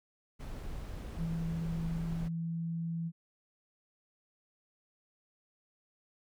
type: noise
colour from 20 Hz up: brown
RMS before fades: -41 dBFS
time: 0.39-2.29 s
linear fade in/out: 20 ms
type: tone with pitch glide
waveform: sine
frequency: 164.81 to 166.24 Hz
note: E3 to E3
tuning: 0 to +15 cents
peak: -33 dBFS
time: 1.16-3.12 s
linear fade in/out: 50 ms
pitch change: +15 cents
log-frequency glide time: 1.74-2.63 s
effects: none